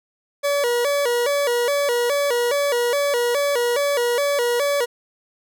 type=tone with vibrato; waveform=40% pulse; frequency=523.3 Hz; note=C5; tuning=in tune; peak=-17 dBFS; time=0.43-4.86 s; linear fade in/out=20 ms; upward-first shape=square; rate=2.4 Hz; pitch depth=150 cents each way; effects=none